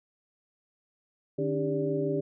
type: tone cluster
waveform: sine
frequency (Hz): 150.6 / 280.6 / 306.7 / 399.9 / 580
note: D3 / C#4 / D#4 / G4 / D5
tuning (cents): +44 / +21 / -25 / +35 / -22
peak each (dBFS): -33 / -33 / -37 / -29 / -35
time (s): 1.38-2.21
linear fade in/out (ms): 10
effects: none